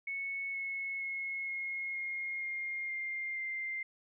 sine tone with pitch steps, 2206 / 2189 / 2173 / 2157 / 2141 / 2125 / 2109 / 2093 Hz, C#7 / C#7 / C#7 / C#7 / C7 / C7 / C7 / C7, -9 / -22 / -35 / -48 / +39 / +26 / +13 / 0 cents, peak -35 dBFS, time 0.07-3.83 s, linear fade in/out 5 ms, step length 470 ms, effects none

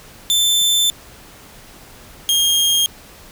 sawtooth tone pair in turn, 3540 / 3232 Hz, A7 / G#7, +10 / -48 cents, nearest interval major second, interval 158 cents, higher first, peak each -10 dBFS, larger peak neither, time 0.3-0.9 / 2.29-2.86 s, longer first, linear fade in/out 0 ms, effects pink hiss -42 dBFS RMS until 3.31 s

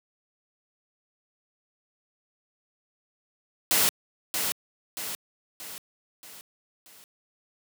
white noise with echo, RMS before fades -22 dBFS, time 3.71-3.89 s, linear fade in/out 0 ms, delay 630 ms, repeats 5, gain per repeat -6 dB, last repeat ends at 7.04 s, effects high-pass 150 Hz 12 dB/octave

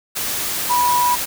sine tone in noise, 978 Hz, B5, 17 cents flat, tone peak -14 dBFS, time 0.69-1.16 s, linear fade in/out 20 ms, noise white, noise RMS -23 dBFS, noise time 0.15-1.26 s, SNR +6 dB, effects none

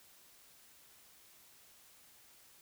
silence, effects white hiss -62 dBFS RMS until 2.61 s

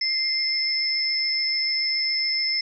sine tone pair together, 2093 / 5250 Hz, C7 / E8, 0 / -8 cents, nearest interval octave + major third, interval 1592 cents, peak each -28 / -22 dBFS, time 0.01-2.61 s, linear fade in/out 5 ms, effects none

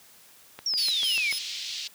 click train, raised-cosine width 0.3 ms, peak -23 dBFS, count 6, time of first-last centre 0.59-1.326 s, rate 6.79 Hz
sine exponential sweep, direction down, 5660 to 2166 Hz, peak -24 dBFS, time 0.66-1.32 s, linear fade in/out 2 ms
white band-pass noise, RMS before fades -35 dBFS, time 0.77-1.88 s, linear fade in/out 10 ms, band 2900 to 4900 Hz, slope 24 dB/octave
sawtooth tone with tremolo, 5140 Hz, E8, 45 cents flat, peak -27 dBFS, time 0.77-1.39 s, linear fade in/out 10 ms, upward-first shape square, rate 3.7 Hz, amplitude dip 70%
effects white hiss -54 dBFS RMS until 1.94 s + high-pass 80 Hz 12 dB/octave

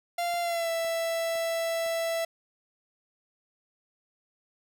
45% pulse tone with pitch glide, 693 to 662.5 Hz, F5 to E5, -14 to +9 cents, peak -27 dBFS, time 0.18-2.25 s, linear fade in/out 5 ms, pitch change -77 cents, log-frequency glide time 0.41-0.7 s
click train, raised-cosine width 1 ms, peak -37 dBFS, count 4, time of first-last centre 0.34-1.863 s, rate 1.97 Hz
effects none

